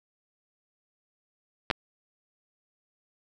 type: clicks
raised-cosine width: 0.3 ms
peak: -9 dBFS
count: 2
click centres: 1.702 / 1.711 s
effects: none